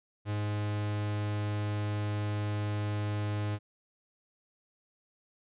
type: tone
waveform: 45% pulse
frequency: 104.3 Hz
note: G#2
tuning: 8 cents sharp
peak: -30 dBFS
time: 0.25-3.59 s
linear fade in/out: 50 ms
effects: resampled to 8000 Hz